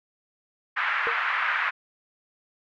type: band-pass noise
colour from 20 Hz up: pink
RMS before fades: -26 dBFS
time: 0.76-1.71 s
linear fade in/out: 20 ms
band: 1200 to 2100 Hz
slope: 24 dB/octave
type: tone with exponential decay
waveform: sine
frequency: 467.1 Hz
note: A#4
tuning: 3 cents sharp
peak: -25 dBFS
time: 1.07-1.19 s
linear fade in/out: 0 ms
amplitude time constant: 25 ms
effects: none